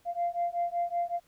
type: beating tone pair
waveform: sine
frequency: 691 / 696.3 Hz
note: F5 / F5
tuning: -19 / -5 cents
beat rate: 5.3 Hz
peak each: -30 dBFS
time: 0.05-1.2 s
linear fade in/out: 50 ms
effects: tanh soft clip ceiling -22 dBFS + pink hiss -66 dBFS RMS until 1.27 s